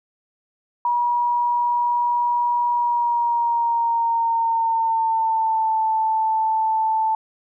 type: tone with pitch glide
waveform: sine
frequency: 961 to 881.2 Hz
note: B5 to A5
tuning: -48 to +2 cents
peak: -17 dBFS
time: 0.85-7.15 s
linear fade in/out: 2 ms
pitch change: -150 cents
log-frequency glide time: 2.71-5.79 s
effects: none